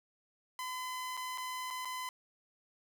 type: tone with dropouts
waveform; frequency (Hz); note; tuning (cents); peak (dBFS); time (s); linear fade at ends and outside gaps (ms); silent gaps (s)
sawtooth; 1016; B5; +49; -34; 0.59-2.09; 1; 1.169-1.174 / 1.376-1.381 / 1.704-1.708 / 1.849-1.854
effects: none